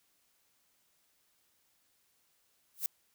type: noise with exponential growth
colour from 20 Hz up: violet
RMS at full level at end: -28 dBFS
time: 2.74-2.86 s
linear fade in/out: 1 ms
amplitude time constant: 24 ms
effects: white hiss -73 dBFS RMS until 3.14 s